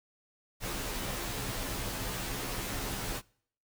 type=noise with comb filter; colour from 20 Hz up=pink; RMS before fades=-36 dBFS; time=0.6-3.22 s; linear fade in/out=50 ms; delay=13 ms; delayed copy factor=-1; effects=noise-tail reverb RT60 0.6 s tail -25 dB re dry